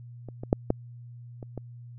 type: clicks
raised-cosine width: 2 ms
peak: -27 / -23 / -6 / -9 / -27 / -22 dBFS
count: 6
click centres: 0.287 / 0.435 / 0.529 / 0.704 / 1.428 / 1.577 s
effects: added 120 Hz sine -42 dBFS peak until 1.98 s